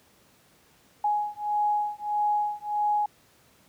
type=beating tone pair; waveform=sine; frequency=834 / 835.6 Hz; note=G#5 / G#5; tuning=+7 / +10 cents; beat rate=1.6 Hz; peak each=-27 dBFS; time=1.04-3.06 s; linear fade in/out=5 ms; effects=pink hiss -60 dBFS RMS until 3.68 s + high-pass 80 Hz 12 dB/octave

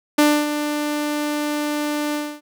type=tone with ADSR envelope; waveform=sawtooth; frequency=296.7 Hz; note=D4; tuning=18 cents sharp; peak=-7 dBFS; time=0.18-2.41 s; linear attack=8 ms; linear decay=270 ms; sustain=-10 dB; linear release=270 ms; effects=none

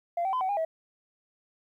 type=tone with pitch steps; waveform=sine; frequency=689 / 769 / 1017 / 754 / 811 / 646 Hz; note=F5 / G5 / C6 / F#5 / G#5 / E5; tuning=-24 / -33 / -50 / +32 / -41 / -35 cents; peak=-24 dBFS; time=0.17-0.65 s; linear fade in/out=5 ms; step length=80 ms; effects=tanh soft clip ceiling -23 dBFS + 11-bit

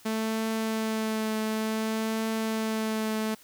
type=tone with vibrato; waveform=sawtooth; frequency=220 Hz; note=A3; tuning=in tune; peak=-23 dBFS; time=0.05-3.35 s; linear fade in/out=10 ms; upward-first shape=triangle; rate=0.56 Hz; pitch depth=18 cents each way; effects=white hiss -55 dBFS RMS until 3.43 s

